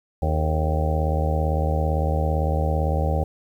harmonic tone with a mistuned harmonic, 77.78 Hz, D#2, in tune, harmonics 1 / 2 / 3 / 4 / 5 / 6 / 7 / 8 / 9 / 10, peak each -21 / -27 / -36 / -35 / -36 / -33 / -29 / -37 / -36 / -30 dBFS, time 0.22-3.24 s, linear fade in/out 5 ms, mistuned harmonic 5, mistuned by +87 cents, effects 9-bit

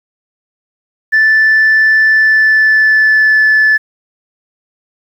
sine tone with pitch glide, 1757 to 1737.8 Hz, A6 to A6, -3 to -22 cents, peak -4 dBFS, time 1.12-3.78 s, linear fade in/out 20 ms, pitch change -19 cents, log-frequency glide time 2.09-3.43 s, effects tanh soft clip ceiling -3 dBFS + 7-bit

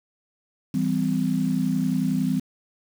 sine chord, C major, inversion first, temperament equal with one note detuned, 164.81 / 196 / 255.5 Hz, E3 / G3 / C4, 0 / 0 / -41 cents, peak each -26 / -25 / -24 dBFS, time 0.74-2.4 s, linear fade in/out 5 ms, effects 7-bit

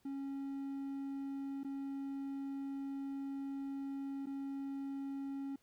triangle tone with dropouts, 274.9 Hz, C#4, 14 cents flat, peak -37 dBFS, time 0.05-5.56 s, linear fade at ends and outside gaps 5 ms, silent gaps 1.634-1.646 / 4.259-4.268 s, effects pink hiss -74 dBFS RMS until 5.62 s

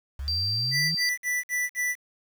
sine linear sweep, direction up, 63.3 to 164.81 Hz, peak -30 dBFS, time 0.19-0.95 s, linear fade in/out 5 ms
sine tone, 4699 Hz, D8, in tune, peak -25 dBFS, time 0.28-1.09 s, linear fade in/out 0 ms
square tone bursts, 1975.5 Hz, B6, in tune, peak -25 dBFS, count 5, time 0.71-1.956 s, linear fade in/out 50 ms, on 210 ms, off 49 ms
effects 8-bit

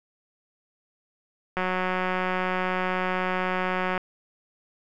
click train, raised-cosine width 0.5 ms, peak -12 dBFS, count 444, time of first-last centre 1.57-3.978 s, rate 184 Hz, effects none

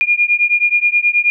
sine beating tone pair, 2418 / 2427.4 Hz, D7 / D#7, +50 / -43 cents, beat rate 9.4 Hz, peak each -14 dBFS, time 0.01-1.3 s, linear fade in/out 0 ms, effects none

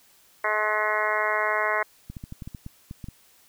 harmonic tone, 213.1 Hz, G#3, 45 cents sharp, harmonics 2 / 3 / 4 / 5 / 6 / 7 / 8 / 9 / 10, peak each -34 / -29 / -33 / -28 / -34 / -31 / -33 / -29 / -32 dBFS, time 0.44-1.83 s, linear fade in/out 5 ms
clicks, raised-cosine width 5 ms, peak -24 dBFS, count 11, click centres 2.1 / 2.168 / 2.239 / 2.324 / 2.422 / 2.475 / 2.548 / 2.664 / 2.911 / 3.042 / 3.086 s
effects white hiss -58 dBFS RMS until 3.48 s

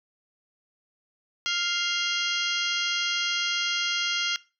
harmonic tone with a mistuned harmonic, 698.5 Hz, F5, in tune, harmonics 2 / 3 / 4 / 5 / 6 / 7 / 8 / 9, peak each -32 / -33 / -32 / -30 / -34 / -36 / -37 / -39 dBFS, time 1.46-4.36 s, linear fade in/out 0 ms, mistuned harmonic 5, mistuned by -120 cents, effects noise-tail reverb RT60 0.3 s tail -20 dB re dry

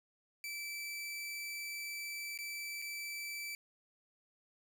sawtooth tone with dropouts, 2321 Hz, D7, 21 cents flat, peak -37 dBFS, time 0.44-3.55 s, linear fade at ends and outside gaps 1 ms, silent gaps 2.376-2.388 / 2.818-2.822 s, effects none

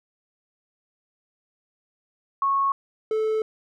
sine / triangle tone pair in turn, 1100 / 436.5 Hz, C#6 / A4, -14 / -14 cents, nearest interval octave + major third, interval 1600 cents, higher first, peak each -19 dBFS, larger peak neither, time 2.42-2.72 / 3.11-3.42 s, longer second, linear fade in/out 2 ms, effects none

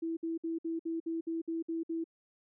sine tone bursts, 328.9 Hz, E4, 4 cents flat, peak -32 dBFS, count 10, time 0.02-2.042 s, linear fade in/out 10 ms, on 150 ms, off 58 ms, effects none

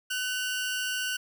sawtooth tone pair together, 1506.6 / 2800 Hz, F#6 / F7, +31 / +4 cents, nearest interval major seventh, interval 1073 cents, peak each -27 / -30 dBFS, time 0.1-1.17 s, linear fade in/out 10 ms, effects none

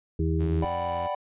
harmonic tone, 80.8 Hz, E2, 34 cents flat, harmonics 1 / 2 / 4 / 5, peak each -25 / -28 / -31 / -32 dBFS, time 0.19-0.65 s, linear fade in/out 5 ms
sawtooth tone with vibrato, 87.31 Hz, F2, in tune, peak -32 dBFS, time 0.39-1.08 s, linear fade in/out 20 ms, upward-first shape square, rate 3.1 Hz, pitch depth 12 cents each way
triangle chord, G major seventh, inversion second, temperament equal, 587.3 / 740 / 784 / 987.8 Hz, D5 / F#5 / G5 / B5, 0 / 0 / 0 / 0 cents, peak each -29 / -32 / -33 / -30 dBFS, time 0.62-1.15 s, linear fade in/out 5 ms
effects resampled to 8000 Hz

